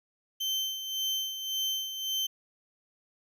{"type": "tone with tremolo", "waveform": "35% pulse", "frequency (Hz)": 3100, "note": "G7", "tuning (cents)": -20, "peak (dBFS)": -26, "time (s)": [0.4, 2.27], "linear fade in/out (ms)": 10, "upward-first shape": "sine", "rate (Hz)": 1.8, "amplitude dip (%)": 60, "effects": []}